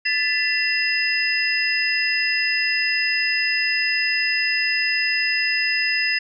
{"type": "tone cluster", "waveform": "sine", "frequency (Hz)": [1745, 2004, 2716, 5030], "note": ["A6", "B6", "F7", "D#8"], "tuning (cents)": [-15, 25, -49, 18], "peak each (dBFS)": -24, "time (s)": [0.05, 6.19], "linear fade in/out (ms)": 10, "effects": []}